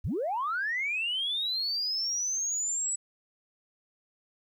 sine linear sweep, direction up, 45 to 7902 Hz, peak -27 dBFS, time 0.04-2.96 s, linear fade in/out 10 ms, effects tanh soft clip ceiling -23 dBFS + 11-bit

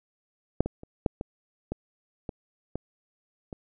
clicks, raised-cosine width 2 ms, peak -7 / -17 / -29 / -9 / -19 / -17 / -20 / -18 / -24 dBFS, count 9, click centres 0.606 / 0.66 / 0.834 / 1.062 / 1.211 / 1.72 / 2.292 / 2.756 / 3.528 s, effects none

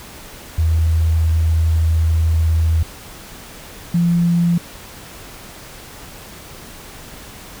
sine tone pair in turn, 81 / 171.63 Hz, E2 / F3, -30 / -30 cents, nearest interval octave + minor second, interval 1300 cents, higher second, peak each -12 dBFS, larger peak neither, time 0.58-2.83 / 3.94-4.58 s, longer first, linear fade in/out 5 ms, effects pink hiss -37 dBFS RMS until 7.6 s

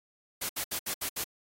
white noise bursts, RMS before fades -33 dBFS, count 6, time 0.41-1.243 s, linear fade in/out 10 ms, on 83 ms, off 67 ms, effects AAC 48 kbps

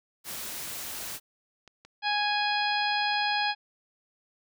white noise, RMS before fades -37 dBFS, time 0.24-1.2 s, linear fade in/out 50 ms
clicks, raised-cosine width 0.2 ms, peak -32 dBFS, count 3, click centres 1.677 / 1.85 / 3.139 s
harmonic tone, 830 Hz, G#5, 1 cent flat, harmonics 1 / 2 / 3 / 4 / 5 / 6, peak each -28 / -31 / -33 / -34 / -35 / -36 dBFS, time 2.02-3.55 s, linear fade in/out 50 ms
effects none

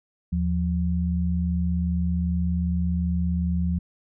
sine tone pair together, 78.7 / 176.12 Hz, D#2 / F3, +20 / +15 cents, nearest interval octave + major second, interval 1395 cents, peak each -24 dBFS, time 0.32-3.79 s, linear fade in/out 10 ms, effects none

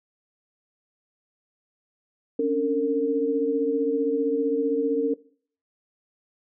sine tone cluster, 272.8 / 288.2 / 457.4 Hz, C#4 / D4 / A#4, -28 / -33 / -33 cents, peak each -28 / -27 / -22 dBFS, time 2.39-5.14 s, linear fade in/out 5 ms, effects noise-tail reverb RT60 0.5 s tail -20 dB re dry

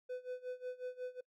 triangle tone with tremolo, 502 Hz, B4, 28 cents sharp, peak -36 dBFS, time 0.09-1.21 s, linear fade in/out 10 ms, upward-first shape sine, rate 5.5 Hz, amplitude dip 90%, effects noise-tail reverb RT60 0.1 s tail -24 dB re dry

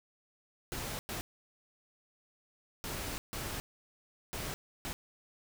pink noise bursts at uneven times, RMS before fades -39 dBFS, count 6, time 0.72-0.99 / 1.09-1.21 / 2.84-3.18 / 3.33-3.6 / 4.33-4.54 / 4.85-4.93 s, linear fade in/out 0 ms, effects none

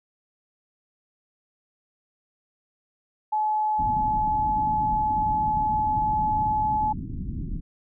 sine tone, 856 Hz, A5, 48 cents flat, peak -21 dBFS, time 3.32-6.93 s, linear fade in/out 10 ms
pink low-pass noise, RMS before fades -32 dBFS, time 3.78-7.61 s, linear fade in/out 20 ms, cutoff 300 Hz, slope 48 dB/octave
effects none

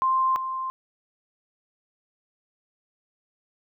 sine tone pair in turn, 1048 / 1048 Hz, C6 / C6, +2 / +2 cents, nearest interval unison, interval 0 cents, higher neither, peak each -19 / -27 dBFS, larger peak first, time 0.02-0.36 / 0.36-0.7 s, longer neither, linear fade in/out 0 ms, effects none

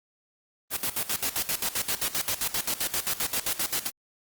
white noise with tremolo, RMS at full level -27 dBFS, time 0.7-3.91 s, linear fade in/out 50 ms, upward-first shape square, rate 7.6 Hz, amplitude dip 80%, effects Opus 24 kbps

